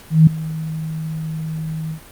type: tone with ADSR envelope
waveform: sine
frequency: 158.7 Hz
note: D#3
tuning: 35 cents sharp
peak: -3 dBFS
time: 0.1-2 s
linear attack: 170 ms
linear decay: 4 ms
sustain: -19 dB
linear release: 85 ms
effects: pink hiss -42 dBFS RMS until 2.11 s + Opus 48 kbps